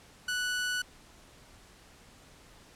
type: tone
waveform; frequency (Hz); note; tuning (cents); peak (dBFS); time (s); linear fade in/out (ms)
sawtooth; 1480; F#6; 0; -26; 0.28-0.82; 5
effects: pink hiss -56 dBFS RMS until 2.75 s + low-pass 10000 Hz 12 dB/octave